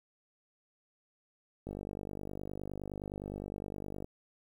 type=click train; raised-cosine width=2 ms; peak=-27 dBFS; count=119; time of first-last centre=1.67-4.044 s; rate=49.7 Hz; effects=10-bit